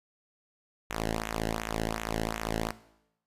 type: tone with flanger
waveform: sawtooth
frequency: 55.1 Hz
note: A1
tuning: 3 cents sharp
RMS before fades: -33 dBFS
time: 0.9-2.71 s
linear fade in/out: 0 ms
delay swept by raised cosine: 0.2 to 0.87 ms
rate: 2.7 Hz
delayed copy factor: -0.9
effects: noise-tail reverb RT60 0.8 s tail -17 dB re dry + resampled to 32000 Hz